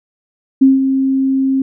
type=tone with ADSR envelope; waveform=sine; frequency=267.3 Hz; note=C4; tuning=37 cents sharp; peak=-3 dBFS; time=0.61-1.62 s; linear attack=12 ms; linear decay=170 ms; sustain=-8 dB; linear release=3 ms; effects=none